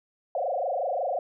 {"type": "tone with frequency modulation", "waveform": "sine", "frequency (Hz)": 632, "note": "D#5", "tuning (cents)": 27, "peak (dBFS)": -25, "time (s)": [0.35, 1.19], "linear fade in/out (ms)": 2, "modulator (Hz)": 25.5, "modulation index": 4.4, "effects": []}